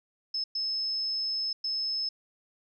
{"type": "tone bursts at uneven times", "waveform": "sine", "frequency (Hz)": 5210, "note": "E8", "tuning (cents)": -21, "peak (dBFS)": -28, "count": 3, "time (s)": [[0.34, 0.44], [0.55, 1.53], [1.64, 2.09]], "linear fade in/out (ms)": 5, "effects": []}